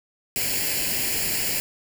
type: noise with comb filter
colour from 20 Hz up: white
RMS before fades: -25 dBFS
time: 0.36-1.6 s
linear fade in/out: 0 ms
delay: 0.41 ms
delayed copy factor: +0.75
effects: none